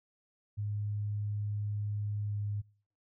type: tone with pitch glide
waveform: sine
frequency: 103.83 to 103.11 Hz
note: G#2 to G#2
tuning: 0 to -12 cents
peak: -32 dBFS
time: 0.57-2.62 s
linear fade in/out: 20 ms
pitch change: -12 cents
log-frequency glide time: 2.26-2.35 s
effects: noise-tail reverb RT60 0.5 s tail -26 dB re dry

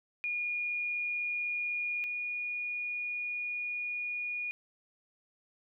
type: tone pair in turn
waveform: sine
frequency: 2436 / 2445 Hz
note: D#7 / D#7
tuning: -37 / -31 cents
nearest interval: unison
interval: 6 cents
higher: second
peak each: -31 / -33 dBFS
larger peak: first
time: 0.24-2.04 / 2.04-4.51 s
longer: second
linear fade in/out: 0 ms
effects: none

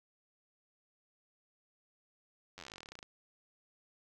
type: slowing click train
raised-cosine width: 0.2 ms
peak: -30 dBFS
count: 22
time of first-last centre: 2.58-3.029 s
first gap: 10 ms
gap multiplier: 1.07
effects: none

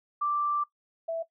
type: tone pair in turn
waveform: sine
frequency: 1174.7 / 659.3 Hz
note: D6 / E5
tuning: 0 / 0 cents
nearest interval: minor seventh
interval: 1000 cents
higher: first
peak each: -25 / -28 dBFS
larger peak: first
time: 0.21-0.64 / 1.08-1.23 s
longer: first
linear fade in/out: 10 ms
effects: noise-tail reverb RT60 0.1 s tail -18 dB re dry

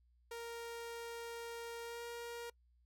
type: tone with pitch glide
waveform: sawtooth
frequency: 466.2 to 471.3 Hz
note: A#4 to A#4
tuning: 0 to +19 cents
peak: -40 dBFS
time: 0.31-2.5 s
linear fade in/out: 5 ms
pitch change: +19 cents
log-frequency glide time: 1.83-2.03 s
effects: noise-tail reverb RT60 0.1 s tail -25 dB re dry + added 60 Hz sine -68 dBFS peak until 2.85 s

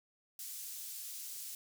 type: high-pass noise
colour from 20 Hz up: pink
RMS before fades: -45 dBFS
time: 0.39-1.55 s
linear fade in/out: 2 ms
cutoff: 6900 Hz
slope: 12 dB/octave
effects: none

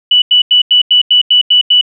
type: tone bursts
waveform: sine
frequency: 2960 Hz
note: F#7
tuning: in tune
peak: -4 dBFS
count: 9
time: 0.11-1.812 s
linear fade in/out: 5 ms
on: 110 ms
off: 89 ms
effects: none

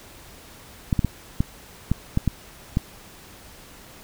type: clicks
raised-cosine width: 5 ms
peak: -7 dBFS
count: 8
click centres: 0.928 / 0.992 / 1.047 / 1.405 / 1.916 / 2.174 / 2.277 / 2.771 s
effects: pink hiss -46 dBFS RMS until 4.03 s

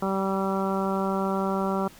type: harmonic tone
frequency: 193.3 Hz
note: G3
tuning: 24 cents flat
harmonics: 1 / 2 / 3 / 4 / 5 / 6 / 7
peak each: -27 / -30 / -32 / -33 / -34 / -35 / -35 dBFS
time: 0.02-1.88 s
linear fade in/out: 5 ms
effects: pink hiss -50 dBFS RMS until 1.99 s

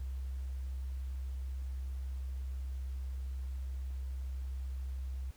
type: tone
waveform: sine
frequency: 65.4 Hz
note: C2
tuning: in tune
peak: -36 dBFS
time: 0-5.31 s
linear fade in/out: 5 ms
effects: pink hiss -63 dBFS RMS until 5.36 s

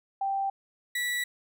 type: tone pair in turn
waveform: sine / 35% pulse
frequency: 784 / 1952.3 Hz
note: G5 / B6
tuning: 0 / -20 cents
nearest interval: octave + major third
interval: 1580 cents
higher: second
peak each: -26 dBFS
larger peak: neither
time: 0.21-0.5 / 0.95-1.24 s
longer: neither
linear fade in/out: 5 ms
effects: none

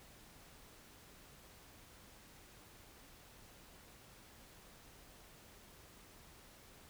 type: silence
effects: pink hiss -60 dBFS RMS until 6.89 s

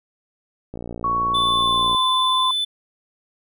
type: click train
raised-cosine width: 2 ms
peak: -19 dBFS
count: 72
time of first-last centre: 0.74-1.947 s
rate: 58.8 Hz
type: tone with pitch glide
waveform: sine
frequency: 1114 to 1033.4 Hz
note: C#6 to C6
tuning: +8 to -22 cents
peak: -18 dBFS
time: 1.04-2.51 s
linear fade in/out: 2 ms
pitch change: -130 cents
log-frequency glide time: 1.39-1.93 s
type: tone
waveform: triangle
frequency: 3505 Hz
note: A7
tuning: 7 cents flat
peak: -18 dBFS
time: 1.34-2.65 s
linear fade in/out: 10 ms
effects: none

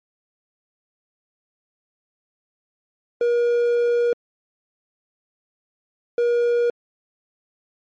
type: tone bursts at uneven times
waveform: triangle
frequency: 476.9 Hz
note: A#4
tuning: 39 cents sharp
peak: -14 dBFS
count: 2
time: 3.21-4.13 / 6.18-6.7 s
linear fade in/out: 2 ms
effects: MP3 32 kbps

